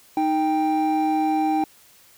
triangle tone pair together, 311.1 / 787.6 Hz, D#4 / G5, 0 / +8 cents, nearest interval octave + major third, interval 1608 cents, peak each -19 dBFS, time 0.17-1.64 s, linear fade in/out 2 ms, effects tanh soft clip ceiling -9 dBFS + white hiss -53 dBFS RMS until 2.17 s

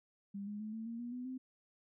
sine tone with pitch steps, 200 / 207.4 / 215.1 / 223.1 / 231.3 / 239.9 / 248.8 / 258 Hz, G3 / G#3 / A3 / A3 / A#3 / A#3 / B3 / C4, +35 / -2 / -39 / +24 / -13 / +50 / +13 / -24 cents, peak -40 dBFS, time 0.34-1.38 s, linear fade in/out 10 ms, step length 130 ms, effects none

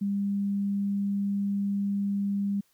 sine tone, 200.1 Hz, G3, 36 cents sharp, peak -25 dBFS, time 0.01-2.61 s, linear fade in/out 10 ms, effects white hiss -68 dBFS RMS until 2.73 s

